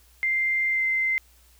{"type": "tone with pitch glide", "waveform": "sine", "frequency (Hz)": [2093, 2076], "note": ["C7", "C7"], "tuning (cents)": [0, -14], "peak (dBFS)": -21, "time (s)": [0.23, 1.18], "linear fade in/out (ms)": 0, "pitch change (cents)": -14, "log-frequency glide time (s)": [0.69, 0.83], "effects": ["added 60 Hz sine -56 dBFS peak until 1.59 s", "white hiss -59 dBFS RMS until 1.59 s"]}